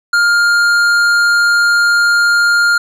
sine tone with tanh clipping, 1407 Hz, F6, 12 cents sharp, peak -10 dBFS, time 0.13-2.78 s, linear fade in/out 5 ms, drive 12 dB, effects none

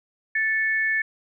sine tone pair together, 1760 / 2206 Hz, A6 / C#7, 0 / -9 cents, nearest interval major third, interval 391 cents, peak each -21 / -27 dBFS, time 0.35-1.02 s, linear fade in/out 5 ms, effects none

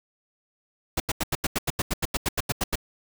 pink noise bursts, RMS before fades -25 dBFS, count 16, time 0.97-2.756 s, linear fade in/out 5 ms, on 31 ms, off 86 ms, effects none

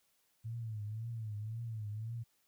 sine tone with vibrato, 110.4 Hz, A2, 6 cents sharp, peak -38 dBFS, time 0.44-2.24 s, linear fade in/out 20 ms, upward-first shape triangle, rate 1.9 Hz, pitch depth 120 cents each way, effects white hiss -75 dBFS RMS until 2.47 s

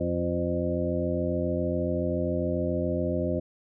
harmonic tone with a mistuned harmonic, 87.2 Hz, F2, 2 cents flat, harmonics 1 / 2 / 3 / 4 / 6 / 7, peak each -32 / -32 / -32 / -32 / -32 / -32 dBFS, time 0-3.4 s, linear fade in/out 10 ms, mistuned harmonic 6, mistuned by -21 cents, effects none

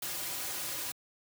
white noise with comb filter, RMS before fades -37 dBFS, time 0.02-0.92 s, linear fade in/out 5 ms, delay 4.5 ms, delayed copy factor -0.85, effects high-pass 100 Hz 12 dB/octave

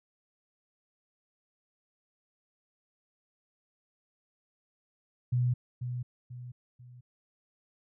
sine tone with echo, 123.47 Hz, B2, in tune, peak -24 dBFS, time 5.32-5.54 s, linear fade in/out 10 ms, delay 490 ms, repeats 3, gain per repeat -8 dB, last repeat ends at 7.01 s, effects none

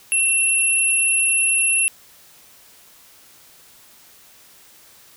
sine tone pair together, 2707 / 10817 Hz, E7 / E9, +45 / +44 cents, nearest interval 2 octaves, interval 2399 cents, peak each -19 / -17 dBFS, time 0.12-1.88 s, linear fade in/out 0 ms, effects white hiss -49 dBFS RMS until 5.16 s

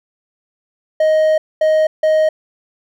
triangle tone bursts at uneven times, 625 Hz, D#5, 8 cents sharp, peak -8 dBFS, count 3, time 1-1.38 / 1.61-1.87 / 2.03-2.29 s, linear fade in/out 5 ms, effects none

